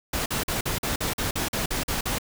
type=noise bursts; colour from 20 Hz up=pink; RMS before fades=-27 dBFS; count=12; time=0.13-2.185 s; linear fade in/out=5 ms; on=130 ms; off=45 ms; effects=none